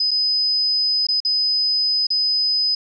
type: tone with dropouts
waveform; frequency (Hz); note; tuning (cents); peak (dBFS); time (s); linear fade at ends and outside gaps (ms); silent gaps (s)
sine; 5020; D#8; +15; -16; 0-2.75; 5; 0.109-0.113 / 1.069-1.086 / 1.203-1.249 / 2.069-2.103
effects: none